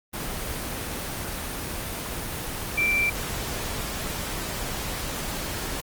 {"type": "tone in noise", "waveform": "sine", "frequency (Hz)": 2349, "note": "D7", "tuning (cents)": 0, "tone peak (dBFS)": -20, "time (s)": [2.77, 3.1], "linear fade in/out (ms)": 10, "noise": "pink", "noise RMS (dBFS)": -31, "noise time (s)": [0.13, 5.81], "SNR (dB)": 8, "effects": ["Opus 24 kbps"]}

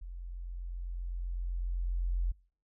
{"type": "tone with level ramp", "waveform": "sine", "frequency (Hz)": 43.88, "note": "F1", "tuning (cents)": 9, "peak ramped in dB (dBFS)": [-40, -27], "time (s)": [0.01, 2.32], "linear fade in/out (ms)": 10, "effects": ["noise-tail reverb RT60 0.5 s tail -26 dB re dry"]}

